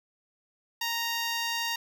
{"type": "tone", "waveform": "10% pulse", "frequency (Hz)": 931, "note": "A#5", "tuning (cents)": -2, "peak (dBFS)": -20, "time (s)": [0.81, 1.76], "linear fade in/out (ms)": 5, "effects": []}